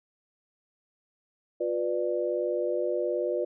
sine chord, B diminished, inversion second, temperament just, 355.6 / 493.9 / 592.7 Hz, F4 / B4 / D5, +31 / 0 / +16 cents, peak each -30 dBFS, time 1.6-3.45 s, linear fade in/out 10 ms, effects none

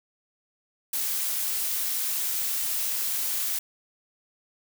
blue noise, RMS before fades -28 dBFS, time 0.93-3.59 s, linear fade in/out 5 ms, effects none

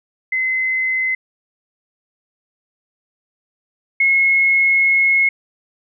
sine tone pair in turn, 2049 / 2171 Hz, C7 / C#7, -37 / -37 cents, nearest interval minor second, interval 100 cents, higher second, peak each -16 / -11 dBFS, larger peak second, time 0.32-1.15 / 4-5.29 s, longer second, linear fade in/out 5 ms, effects none

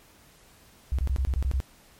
sine tone bursts, 65.41 Hz, C2, in tune, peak -22 dBFS, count 8, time 0.92-1.602 s, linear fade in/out 0 ms, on 66 ms, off 22 ms, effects pink hiss -56 dBFS RMS until 1.99 s + MP3 64 kbps

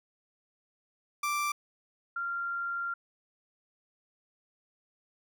30% pulse / sine tone pair in turn, 1174.7 / 1386.4 Hz, D6 / F6, 0 / -13 cents, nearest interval minor third, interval 287 cents, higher second, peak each -26 / -31 dBFS, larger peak first, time 1.23-1.52 / 2.16-2.94 s, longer second, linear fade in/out 5 ms, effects none

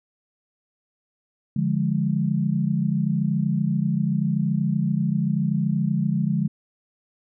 sine chord, D diminished, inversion none, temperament equal, 146.83 / 174.61 / 207.7 Hz, D3 / F3 / Ab3, 0 / 0 / 0 cents, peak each -24 dBFS, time 1.56-6.48 s, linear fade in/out 5 ms, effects none

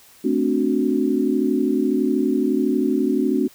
sine chord, D dominant seventh, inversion second, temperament equal, 220 / 261.6 / 293.7 / 370 Hz, A3 / C4 / D4 / F#4, 0 / 0 / 0 / 0 cents, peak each -24 / -21 / -22 / -23 dBFS, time 0.24-3.48 s, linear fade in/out 10 ms, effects white hiss -50 dBFS RMS until 3.54 s

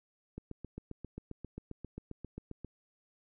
click train, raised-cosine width 3 ms, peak -29 dBFS, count 18, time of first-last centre 0.38-2.647 s, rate 7.5 Hz, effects none

